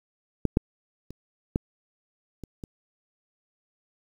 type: clicks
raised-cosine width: 3 ms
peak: -9 / -6 / -27 / -10 / -25 / -24 dBFS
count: 6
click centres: 0.453 / 0.571 / 1.106 / 1.559 / 2.437 / 2.638 s
effects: 8-bit